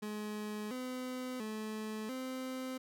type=tone with pitch steps; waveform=30% pulse; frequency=211.2 / 254.1 / 216.4 / 258.9 Hz; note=G#3 / B3 / A3 / C4; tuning=+29 / +49 / -29 / -18 cents; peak=-36 dBFS; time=0.02-2.78 s; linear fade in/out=10 ms; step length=690 ms; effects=none